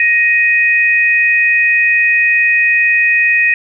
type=tone pair together; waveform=sine; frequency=1876.6 / 2499 Hz; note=A#6 / D#7; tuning=+11 / +7 cents; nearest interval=perfect fourth; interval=496 cents; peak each=-11 dBFS; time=0-3.54 s; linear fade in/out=2 ms; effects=none